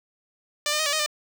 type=tone with pitch steps; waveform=5% pulse; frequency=592 / 604 / 626 / 576 / 623 / 599 Hz; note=D5 / D5 / D#5 / D5 / D#5 / D5; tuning=+14 / +48 / +10 / -34 / +2 / +34 cents; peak=-11 dBFS; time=0.66-1.062 s; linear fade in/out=2 ms; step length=67 ms; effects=none